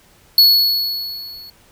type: tone with level ramp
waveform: square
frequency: 4386 Hz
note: C#8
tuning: 19 cents flat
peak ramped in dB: -6 to -36 dBFS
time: 0.38-1.5 s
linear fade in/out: 2 ms
effects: pink hiss -51 dBFS RMS until 1.71 s